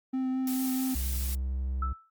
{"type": "tone with vibrato", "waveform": "triangle", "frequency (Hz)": 260, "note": "C4", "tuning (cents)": -11, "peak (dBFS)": -25, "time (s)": [0.13, 0.95], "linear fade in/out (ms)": 10, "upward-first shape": "sine", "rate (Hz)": 4.6, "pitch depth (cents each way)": 11}
{"type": "noise", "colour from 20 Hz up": "blue", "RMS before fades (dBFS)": -37, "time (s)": [0.47, 1.35], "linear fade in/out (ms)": 2}
{"type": "tone", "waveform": "triangle", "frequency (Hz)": 65.2, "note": "C2", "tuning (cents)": -5, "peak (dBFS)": -27, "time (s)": [0.95, 1.93], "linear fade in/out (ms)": 5}
{"type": "tone with exponential decay", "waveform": "sine", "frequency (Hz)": 1318.5, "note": "E6", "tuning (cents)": 0, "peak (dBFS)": -28, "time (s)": [1.82, 2.1], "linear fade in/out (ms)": 5, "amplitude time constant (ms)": 60}
{"effects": ["noise-tail reverb RT60 0.1 s tail -25 dB re dry", "Opus 48 kbps"]}